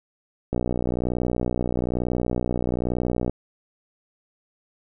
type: click train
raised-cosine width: 2 ms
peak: -11 dBFS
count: 170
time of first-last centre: 0.53-3.296 s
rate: 61.1 Hz
effects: none

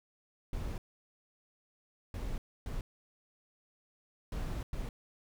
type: noise bursts at uneven times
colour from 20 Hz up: brown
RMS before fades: -37 dBFS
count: 5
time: 0.53-0.78 / 2.14-2.38 / 2.66-2.81 / 4.32-4.63 / 4.73-4.89 s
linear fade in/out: 2 ms
effects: none

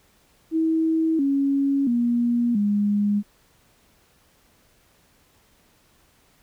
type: tone with pitch steps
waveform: sine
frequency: 322.1 / 277.2 / 238.5 / 205.3 Hz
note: E4 / C#4 / A#3 / G#3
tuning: -40 / 0 / +40 / -20 cents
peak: -18 dBFS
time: 0.51-3.23 s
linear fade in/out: 50 ms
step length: 680 ms
effects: pink hiss -60 dBFS RMS until 6.42 s

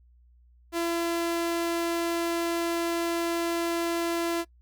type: tone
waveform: sawtooth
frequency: 338.3 Hz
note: E4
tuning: 45 cents sharp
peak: -22 dBFS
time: 0.72-4.45 s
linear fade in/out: 50 ms
effects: noise-tail reverb RT60 0.1 s tail -23 dB re dry + added 60 Hz sine -55 dBFS peak until 4.61 s

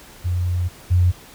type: tone pair in turn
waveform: sine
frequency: 89 / 89.36 Hz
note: F2 / F2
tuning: +33 / +40 cents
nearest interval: unison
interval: 7 cents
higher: second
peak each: -18 / -12 dBFS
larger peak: second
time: 0.24-0.69 / 0.9-1.12 s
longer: first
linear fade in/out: 20 ms
effects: pink hiss -44 dBFS RMS until 1.34 s

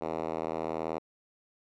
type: tone with band-pass filter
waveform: 5% pulse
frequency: 80.4 Hz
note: E2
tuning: 43 cents flat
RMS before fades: -34 dBFS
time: 0.01-0.99 s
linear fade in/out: 10 ms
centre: 520 Hz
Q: 0.87
effects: none

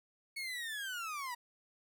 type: linear sweep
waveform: 30% pulse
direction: down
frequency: 2217 to 940 Hz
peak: -36 dBFS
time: 0.36-1.35 s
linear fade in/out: 10 ms
effects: none

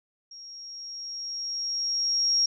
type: tone with level ramp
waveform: sine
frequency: 5588 Hz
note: F8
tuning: in tune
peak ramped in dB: -42 to -19 dBFS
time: 0.31-2.46 s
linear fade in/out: 5 ms
effects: none

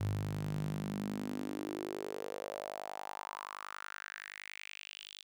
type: tone with high-pass filter sweep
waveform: sawtooth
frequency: 50.6 Hz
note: G#1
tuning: 44 cents flat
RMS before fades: -41 dBFS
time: 0-5.23 s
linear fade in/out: 10 ms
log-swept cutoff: 100 to 3500 Hz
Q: 4.4
effects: none

